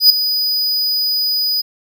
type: tone with ADSR envelope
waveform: square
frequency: 4960 Hz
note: D#8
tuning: 6 cents flat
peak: -3 dBFS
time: 0-1.62 s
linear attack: 100 ms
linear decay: 4 ms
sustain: -12 dB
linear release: 16 ms
effects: none